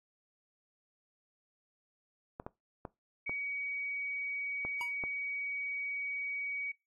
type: clicks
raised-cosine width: 1 ms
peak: -26 dBFS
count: 6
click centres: 2.399 / 2.465 / 2.852 / 3.295 / 4.65 / 5.038 s
type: tone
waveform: sine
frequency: 2259 Hz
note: C#7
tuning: 32 cents sharp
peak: -35 dBFS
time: 3.26-6.72 s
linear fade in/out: 10 ms
type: tone with exponential decay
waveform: square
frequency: 960 Hz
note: B5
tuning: 49 cents flat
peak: -36 dBFS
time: 4.81-4.95 s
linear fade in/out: 0 ms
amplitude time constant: 30 ms
effects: noise-tail reverb RT60 0.2 s tail -20 dB re dry + AAC 48 kbps